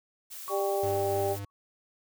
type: noise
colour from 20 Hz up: blue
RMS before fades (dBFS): -42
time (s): 0.3-1.4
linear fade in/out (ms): 20
type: tone with exponential decay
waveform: sine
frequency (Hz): 1121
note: C#6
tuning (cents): +19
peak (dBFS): -34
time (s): 0.48-1.5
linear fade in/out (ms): 0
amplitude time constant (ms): 220
type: harmonic tone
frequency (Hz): 197.6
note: G3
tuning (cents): +14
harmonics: 2 / 3 / 4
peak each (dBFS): -29 / -31 / -32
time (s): 0.49-1.37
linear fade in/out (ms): 50
type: tone with tremolo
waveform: square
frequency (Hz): 100.1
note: G2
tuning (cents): +37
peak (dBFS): -35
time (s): 0.83-1.45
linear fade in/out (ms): 5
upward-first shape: triangle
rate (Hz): 3.4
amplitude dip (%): 25
effects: none